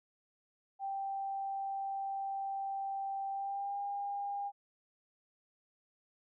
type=tone with pitch glide; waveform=sine; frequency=784 to 805.1 Hz; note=G5 to G5; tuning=0 to +46 cents; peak=-35 dBFS; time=0.79-4.52 s; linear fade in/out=50 ms; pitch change=+46 cents; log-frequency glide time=3.31-3.79 s; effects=none